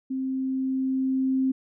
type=tone with level ramp; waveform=sine; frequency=263.3 Hz; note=C4; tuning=11 cents sharp; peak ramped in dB=-26 to -20 dBFS; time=0.1-1.52 s; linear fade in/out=10 ms; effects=none